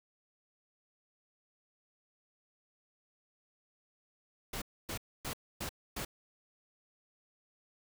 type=noise bursts; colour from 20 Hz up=pink; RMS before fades=-39 dBFS; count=5; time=4.53-6.05 s; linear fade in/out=5 ms; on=88 ms; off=270 ms; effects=none